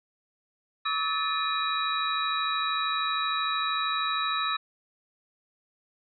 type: tone cluster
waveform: sine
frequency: 1135 / 1288 / 1758 / 2452 / 3869 Hz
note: C#6 / E6 / A6 / D#7 / B7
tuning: +41 / -41 / -2 / -26 / -36 cents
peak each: -33 / -29 / -35 / -36 / -31 dBFS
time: 0.85-4.57 s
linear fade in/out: 10 ms
effects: none